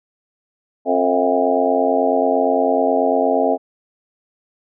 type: harmonic tone with a mistuned harmonic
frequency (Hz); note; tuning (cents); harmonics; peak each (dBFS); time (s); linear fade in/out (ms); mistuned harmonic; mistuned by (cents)
89; F2; +33; 3 / 4 / 5 / 6 / 7 / 8 / 9; -21 / -28 / -20 / -23 / -19 / -22 / -23; 0.85-3.58; 50; 7; +58
effects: none